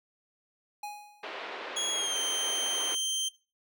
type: tone with exponential decay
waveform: square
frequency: 830.6 Hz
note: G#5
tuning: in tune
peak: -35 dBFS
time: 0.83-1.43 s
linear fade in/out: 5 ms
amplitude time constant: 130 ms
type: band-pass noise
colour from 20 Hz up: pink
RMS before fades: -40 dBFS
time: 1.23-2.95 s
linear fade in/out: 5 ms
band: 380 to 3500 Hz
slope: 24 dB/octave
type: tone with pitch glide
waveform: 25% pulse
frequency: 3322 to 3136 Hz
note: G#7 to G7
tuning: 0 to 0 cents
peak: -25 dBFS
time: 1.76-3.29 s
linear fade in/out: 10 ms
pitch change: -100 cents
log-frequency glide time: 1.92-2.17 s
effects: noise-tail reverb RT60 0.3 s tail -18 dB re dry